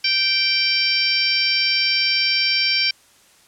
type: harmonic tone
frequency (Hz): 780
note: G5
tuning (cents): -9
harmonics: 2 / 3 / 4 / 5 / 6 / 7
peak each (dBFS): -32 / -21 / -25 / -32 / -21 / -22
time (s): 0.04-2.91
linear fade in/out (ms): 5
effects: white hiss -53 dBFS RMS until 3.47 s + low-pass 10000 Hz 12 dB/octave